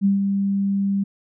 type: tone with ADSR envelope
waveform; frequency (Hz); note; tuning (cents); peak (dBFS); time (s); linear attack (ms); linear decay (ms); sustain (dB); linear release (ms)
sine; 197.8; G3; +16; -13; 0.01-1.04; 41; 140; -5; 12
effects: none